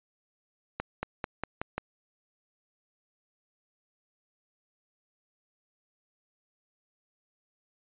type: accelerating click train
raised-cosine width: 0.5 ms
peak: -16 dBFS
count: 6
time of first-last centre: 0.8-1.78 s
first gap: 230 ms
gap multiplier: 0.92
effects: resampled to 8000 Hz